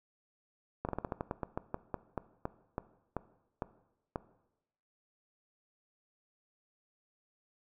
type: slowing click train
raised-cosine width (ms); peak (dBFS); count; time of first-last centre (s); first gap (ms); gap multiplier
1; -20; 18; 0.85-4.159; 38; 1.18
effects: noise-tail reverb RT60 0.9 s tail -17 dB re dry